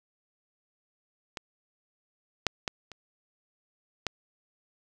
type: clicks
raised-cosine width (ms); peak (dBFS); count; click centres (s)
0.2; -18 / -6 / -12 / -26 / -11; 5; 1.372 / 2.467 / 2.678 / 2.917 / 4.067
effects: none